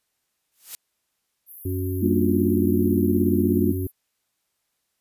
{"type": "noise with exponential growth", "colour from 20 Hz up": "blue", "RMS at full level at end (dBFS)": -30, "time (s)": [0.52, 0.75], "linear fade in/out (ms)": 0, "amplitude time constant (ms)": 48}
{"type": "high-pass noise", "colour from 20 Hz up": "white", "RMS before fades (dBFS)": -38, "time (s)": [1.46, 3.92], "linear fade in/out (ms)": 50, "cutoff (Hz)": 11000, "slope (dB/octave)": 96}
{"type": "harmonic tone", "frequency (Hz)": 92.5, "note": "F#2", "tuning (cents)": 0, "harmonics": [1, 3, 4], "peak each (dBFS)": [-25, -30, -31], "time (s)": [1.65, 3.87], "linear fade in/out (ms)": 5}
{"type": "chord", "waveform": "sine", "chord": "G minor seventh", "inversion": "none", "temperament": "just", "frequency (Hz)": [196, 235.2, 294, 352.8], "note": ["G3", "Bb3", "D4", "F4"], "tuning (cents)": [0, 16, 2, 18], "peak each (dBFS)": [-24, -23, -24, -24], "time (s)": [2.01, 3.73], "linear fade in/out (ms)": 20}
{"effects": ["white hiss -75 dBFS RMS until 5 s", "resampled to 32000 Hz"]}